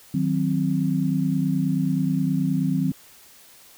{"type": "chord", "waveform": "sine", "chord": "C diminished", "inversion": "first", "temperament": "equal", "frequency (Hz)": [155.56, 185, 261.6], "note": ["Eb3", "Gb3", "C4"], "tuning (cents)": [0, 0, 0], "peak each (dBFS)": -24, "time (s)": [0.14, 2.92], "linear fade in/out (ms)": 5, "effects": ["white hiss -50 dBFS RMS until 3.77 s"]}